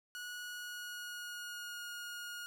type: tone with pitch glide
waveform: sawtooth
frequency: 1459 to 1433.1 Hz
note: F#6 to F6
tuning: -25 to +44 cents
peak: -39 dBFS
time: 0.15-2.46 s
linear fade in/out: 0 ms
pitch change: -31 cents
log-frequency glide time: 0.39-1.84 s
effects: none